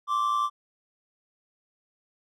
triangle tone pair together, 1054.8 / 1166 Hz, C6 / D6, +14 / -13 cents, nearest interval major second, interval 173 cents, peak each -28 / -22 dBFS, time 0.07-0.5 s, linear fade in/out 50 ms, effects none

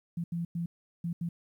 sine tone bursts at uneven times, 170 Hz, F3, 46 cents flat, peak -30 dBFS, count 5, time 0.17-0.24 / 0.32-0.45 / 0.55-0.66 / 1.04-1.13 / 1.21-1.29 s, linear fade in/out 5 ms, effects 11-bit

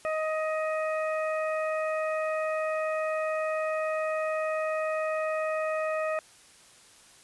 harmonic tone, 627 Hz, D#5, 13 cents sharp, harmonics 1 / 2 / 3 / 4, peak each -28 / -34 / -38 / -40 dBFS, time 0.05-6.19 s, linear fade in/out 0 ms, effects white hiss -55 dBFS RMS until 7.23 s + resampled to 24000 Hz

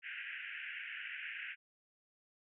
pink band-pass noise, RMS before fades -45 dBFS, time 0.02-1.56 s, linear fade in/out 50 ms, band 1500 to 2900 Hz, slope 96 dB/octave, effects none

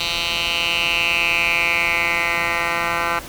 10% pulse tone with band-pass filter sweep, 170 Hz, F3, 46 cents flat, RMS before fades -20 dBFS, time 0-3.19 s, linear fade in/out 2 ms, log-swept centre 3500 to 1600 Hz, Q 4.7, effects pink hiss -35 dBFS RMS until 3.28 s

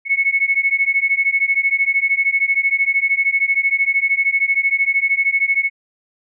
sine beating tone pair, 2195 / 2208 Hz, C#7 / C#7, -18 / -7 cents, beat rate 13 Hz, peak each -17 dBFS, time 0.05-5.7 s, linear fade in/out 50 ms, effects none

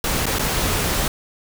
pink noise with dropouts, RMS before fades -21 dBFS, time 0.04-1.08 s, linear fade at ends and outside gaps 2 ms, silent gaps 0.257-0.265 / 0.386-0.393 s, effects none

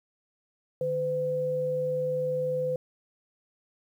sine tone pair together, 150.9 / 507.9 Hz, D3 / B4, +47 / +48 cents, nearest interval octave + major sixth, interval 2101 cents, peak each -36 / -26 dBFS, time 0.81-2.76 s, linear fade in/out 2 ms, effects 10-bit

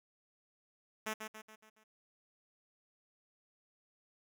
5% pulse tone with echo, 217.2 Hz, A3, 22 cents flat, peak -25 dBFS, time 1.06-1.14 s, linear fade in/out 10 ms, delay 140 ms, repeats 5, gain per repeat -6 dB, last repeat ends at 1.84 s, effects none

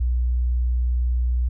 sine tone, 61 Hz, B1, 21 cents flat, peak -18 dBFS, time 0-1.49 s, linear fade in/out 10 ms, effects none

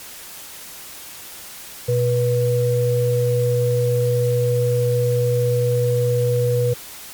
sine tone pair together, 121.72 / 486.9 Hz, B2 / B4, -25 / -25 cents, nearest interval 2 octaves, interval 2400 cents, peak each -18 dBFS, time 1.88-6.74 s, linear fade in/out 10 ms, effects white hiss -37 dBFS RMS until 7.13 s + MP3 96 kbps

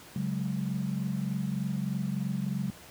sine chord, C# suspended fourth, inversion none, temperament equal with one note detuned, 138.59 / 185 / 208.3 Hz, C#3 / F#3 / G#3, 0 / 0 / +5 cents, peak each -33 / -32 / -34 dBFS, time 0.16-2.7 s, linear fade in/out 0 ms, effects pink hiss -50 dBFS RMS until 2.9 s + high-pass 80 Hz 12 dB/octave

